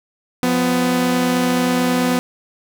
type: tone pair together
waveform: sawtooth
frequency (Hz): 176.3 / 249.8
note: F3 / B3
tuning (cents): +17 / +20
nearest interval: tritone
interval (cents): 603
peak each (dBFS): -18 / -12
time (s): 0.43-2.19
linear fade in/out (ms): 0
effects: none